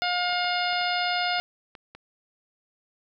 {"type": "harmonic tone", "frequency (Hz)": 713, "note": "F5", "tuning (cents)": 36, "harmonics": [1, 2, 3, 4, 5, 6, 7], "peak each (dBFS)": [-27, -30, -32, -33, -34, -35, -35], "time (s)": [0.02, 1.4], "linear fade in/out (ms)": 0}
{"type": "clicks", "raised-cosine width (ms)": 0.3, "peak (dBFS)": -27, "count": 8, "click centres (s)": [0.294, 0.327, 0.445, 0.73, 0.813, 1.386, 1.752, 1.95]}
{"effects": []}